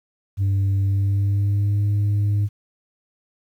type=tone with pitch glide; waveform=sine; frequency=98 to 102.58 Hz; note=G2 to G#2; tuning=0 to -21 cents; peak=-14 dBFS; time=0.37-2.49 s; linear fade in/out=50 ms; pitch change=+79 cents; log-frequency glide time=0.85-1.86 s; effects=tanh soft clip ceiling -16 dBFS + 9-bit